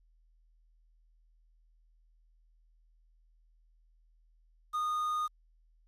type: tone with quantisation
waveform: triangle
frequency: 1230 Hz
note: D#6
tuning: 20 cents flat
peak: -28 dBFS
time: 4.73-5.28 s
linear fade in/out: 20 ms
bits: 9
effects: added 40 Hz sine -63 dBFS peak until 5.87 s + resampled to 32000 Hz